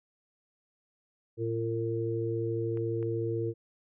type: harmonic tone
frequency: 114 Hz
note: A#2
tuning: 38 cents flat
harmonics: 1 / 3 / 4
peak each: -33 / -33 / -33 dBFS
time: 1.37-3.54 s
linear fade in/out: 50 ms
type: clicks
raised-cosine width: 0.5 ms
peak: -35 dBFS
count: 2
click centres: 2.773 / 3.028 s
effects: none